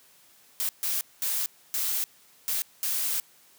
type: noise bursts at uneven times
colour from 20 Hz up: blue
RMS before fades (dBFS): -28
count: 6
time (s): 0.6-0.69 / 0.83-1.01 / 1.22-1.46 / 1.74-2.04 / 2.48-2.62 / 2.83-3.2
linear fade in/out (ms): 0
effects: white hiss -58 dBFS RMS until 3.58 s + high-pass 100 Hz 12 dB/octave